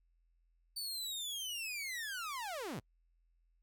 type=linear sweep; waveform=sawtooth; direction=down; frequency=4579 to 89.4 Hz; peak=-36 dBFS; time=0.76-2.8 s; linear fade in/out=10 ms; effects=noise-tail reverb RT60 0.1 s tail -26 dB re dry + added 42 Hz sine -70 dBFS peak until 3.62 s